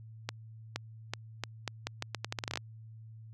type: accelerating click train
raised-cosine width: 0.2 ms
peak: -16 dBFS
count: 17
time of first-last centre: 0.29-2.574 s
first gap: 470 ms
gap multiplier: 0.8
effects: added 111 Hz sine -47 dBFS peak until 3.33 s